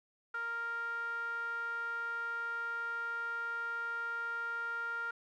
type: tone with band-pass filter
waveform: sawtooth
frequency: 466.2 Hz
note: A#4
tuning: in tune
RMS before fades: -38 dBFS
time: 0.34-5.11 s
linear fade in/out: 5 ms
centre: 1400 Hz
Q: 8.2
effects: none